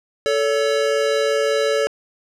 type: tone pair together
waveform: square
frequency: 440 / 565.4 Hz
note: A4 / C#5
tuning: 0 / +34 cents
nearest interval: major third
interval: 434 cents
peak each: -20 dBFS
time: 0.26-1.87 s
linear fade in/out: 0 ms
effects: low-pass 7000 Hz 12 dB/octave + 9-bit